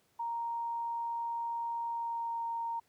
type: tone with pitch glide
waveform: sine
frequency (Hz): 932.3 to 925.9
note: A#5 to A#5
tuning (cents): 0 to -12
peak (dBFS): -33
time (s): 0.19-2.8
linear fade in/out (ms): 10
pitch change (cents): -12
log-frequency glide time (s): 1.87-2.46
effects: pink hiss -71 dBFS RMS until 2.88 s + high-pass 100 Hz 12 dB/octave